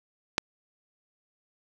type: click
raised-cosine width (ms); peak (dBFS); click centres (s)
0.2; -5; 0.381
effects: 7-bit